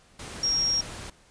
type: tone in noise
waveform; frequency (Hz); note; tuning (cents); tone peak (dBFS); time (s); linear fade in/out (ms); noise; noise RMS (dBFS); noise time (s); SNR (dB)
sine; 5588; F8; 0; -22; 0.43-0.81; 5; pink; -39; 0.19-1.1; +14
effects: pink hiss -58 dBFS RMS until 1.3 s + resampled to 22050 Hz